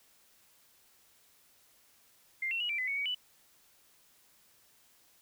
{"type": "tone with pitch steps", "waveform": "sine", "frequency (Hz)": [2099, 2717, 2908, 2346, 2018, 2222, 2258, 2974], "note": ["C7", "F7", "F#7", "D7", "B6", "C#7", "C#7", "F#7"], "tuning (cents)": [5, -48, -31, -2, 37, 4, 31, 8], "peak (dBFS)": -31, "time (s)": [2.42, 3.148], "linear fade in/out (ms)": 5, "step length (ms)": 91, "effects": ["white hiss -65 dBFS RMS until 5.21 s"]}